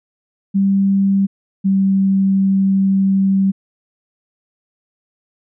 sine tone pair in turn, 196 / 193.75 Hz, G3 / G3, 0 / -20 cents, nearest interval unison, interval 20 cents, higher first, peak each -11 dBFS, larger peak neither, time 0.54-1.27 / 1.64-3.52 s, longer second, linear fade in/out 20 ms, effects none

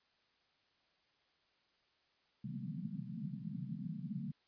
pink band-pass noise, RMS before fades -43 dBFS, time 2.44-4.32 s, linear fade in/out 5 ms, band 130 to 240 Hz, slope 96 dB/octave, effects white hiss -75 dBFS RMS until 4.47 s + resampled to 11025 Hz

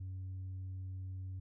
sine tone, 93.7 Hz, F#2, 22 cents sharp, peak -38 dBFS, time 0-1.4 s, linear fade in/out 10 ms, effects tanh soft clip ceiling -39 dBFS

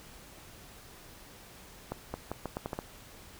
accelerating click train, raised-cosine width 1 ms, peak -20 dBFS, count 8, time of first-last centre 1.92-2.789 s, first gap 220 ms, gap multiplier 0.8, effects pink hiss -52 dBFS RMS until 3.39 s

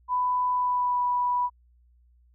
sine tone with pitch glide, 996 to 982.9 Hz, B5 to B5, +14 to -9 cents, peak -22 dBFS, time 0.08-1.5 s, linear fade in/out 50 ms, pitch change -23 cents, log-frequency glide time 0.51-1.03 s, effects added 60 Hz sine -57 dBFS peak until 2.34 s

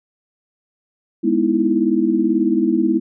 sine chord, E major seventh, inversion first, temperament equal, 207.7 / 246.9 / 311.1 / 329.6 Hz, G#3 / B3 / D#4 / E4, 0 / 0 / 0 / 0 cents, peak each -21 / -20 / -21 / -17 dBFS, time 1.23-3 s, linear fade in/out 20 ms, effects none

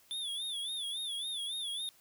square tone with vibrato, 3493 Hz, A7, 13 cents flat, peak -36 dBFS, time 0.11-1.89 s, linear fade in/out 0 ms, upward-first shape sine, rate 3.6 Hz, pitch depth 110 cents each way, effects white hiss -64 dBFS RMS until 2 s

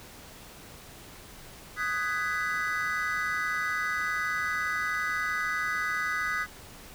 triangle chord, G# minor seventh, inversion second, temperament just, 1245.9 / 1495.1 / 1661.2 / 1993.5 Hz, D#6 / F#6 / G#6 / B6, +2 / +18 / 0 / +16 cents, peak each -31 / -31 / -33 / -31 dBFS, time 1.76-6.47 s, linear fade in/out 50 ms, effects pink hiss -48 dBFS RMS until 6.94 s

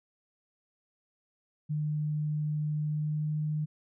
sine tone with pitch glide, 151.1 to 152.41 Hz, D3 to D#3, +50 to -35 cents, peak -28 dBFS, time 1.69-3.66 s, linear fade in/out 20 ms, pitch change +15 cents, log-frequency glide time 2.83-3.33 s, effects none

